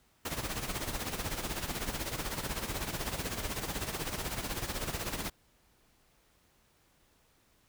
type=noise with tremolo; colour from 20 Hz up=pink; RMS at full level=-34 dBFS; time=0.25-5.3 s; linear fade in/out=5 ms; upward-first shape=sine; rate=16 Hz; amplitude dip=65%; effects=pink hiss -68 dBFS RMS until 7.68 s